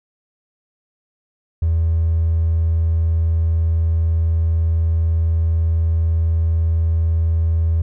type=tone with hard clipping; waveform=triangle; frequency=82 Hz; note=E2; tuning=9 cents flat; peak=-14 dBFS; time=1.62-7.82 s; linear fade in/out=5 ms; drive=3 dB; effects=none